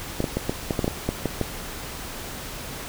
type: clicks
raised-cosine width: 2 ms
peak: -9 dBFS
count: 11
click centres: 0.204 / 0.242 / 0.37 / 0.495 / 0.708 / 0.792 / 0.844 / 0.879 / 1.09 / 1.257 / 1.413 s
effects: pink hiss -35 dBFS RMS until 2.88 s